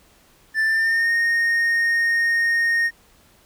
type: tone with pitch glide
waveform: triangle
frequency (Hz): 1767 to 1851.6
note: A6 to A#6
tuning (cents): +7 to -12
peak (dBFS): -15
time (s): 0.54-2.91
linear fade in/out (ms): 50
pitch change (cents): +81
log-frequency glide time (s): 0.64-1.12
effects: pink hiss -55 dBFS RMS until 3.45 s